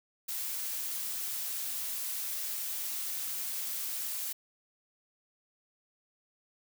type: noise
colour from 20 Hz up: blue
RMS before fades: -36 dBFS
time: 0.28-4.33 s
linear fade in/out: 10 ms
effects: none